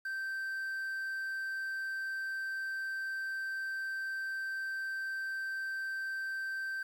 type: tone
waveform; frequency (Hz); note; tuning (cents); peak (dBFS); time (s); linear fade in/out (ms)
triangle; 1559; G6; -10; -33; 0.05-6.83; 5
effects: 10-bit